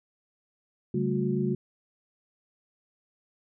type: tone cluster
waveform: sine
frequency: 140.6 / 191.9 / 219.6 / 362.9 Hz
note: C#3 / G3 / A3 / F#4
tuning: +25 / -37 / -3 / -34 cents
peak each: -30 dBFS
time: 0.94-1.55 s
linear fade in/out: 5 ms
effects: none